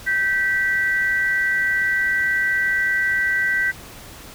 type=tone pair together; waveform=sine; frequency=1553.9 / 1955 Hz; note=G6 / B6; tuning=-16 / -18 cents; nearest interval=major third; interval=398 cents; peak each=-20 dBFS; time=0.06-3.72 s; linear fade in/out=20 ms; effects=pink hiss -40 dBFS RMS until 4.34 s